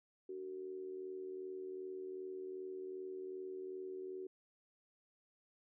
sine tone with amplitude modulation, 375.1 Hz, F#4, 24 cents sharp, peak -40 dBFS, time 0.29-4.27 s, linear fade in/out 5 ms, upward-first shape sine, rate 82.6 Hz, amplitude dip 60%, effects none

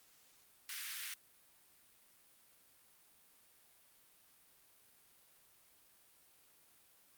pink high-pass noise, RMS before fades -44 dBFS, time 0.69-1.14 s, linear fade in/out 2 ms, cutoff 1700 Hz, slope 24 dB/octave, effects white hiss -67 dBFS RMS until 7.17 s + Opus 48 kbps

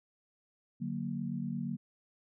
sine chord, D augmented, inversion none, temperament equal, 146.83 / 185 / 233.1 Hz, D3 / F#3 / A#3, 0 / 0 / 0 cents, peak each -39 / -38 / -37 dBFS, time 0.8-1.77 s, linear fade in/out 20 ms, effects none

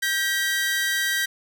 sawtooth tone pair together, 1581 / 1918.2 Hz, G6 / A#6, +14 / +49 cents, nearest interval minor third, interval 335 cents, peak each -21 dBFS, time 0.02-1.26 s, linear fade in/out 10 ms, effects none

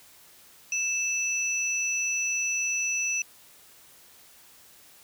sine tone pair together, 2637 / 5916 Hz, E7 / F#8, 0 / -1 cents, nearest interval octave + major second, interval 1399 cents, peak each -28 dBFS, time 0.72-3.22 s, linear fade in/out 2 ms, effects white hiss -54 dBFS RMS until 5.03 s

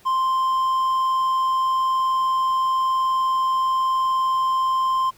triangle tone, 1046.5 Hz, C6, in tune, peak -16 dBFS, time 0.05-5.11 s, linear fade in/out 20 ms, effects pink hiss -53 dBFS RMS until 5.17 s

